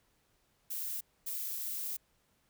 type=noise bursts at uneven times; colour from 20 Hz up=violet; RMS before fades=-38 dBFS; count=2; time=0.7-1.01 / 1.26-1.97 s; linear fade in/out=10 ms; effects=pink hiss -73 dBFS RMS until 2.49 s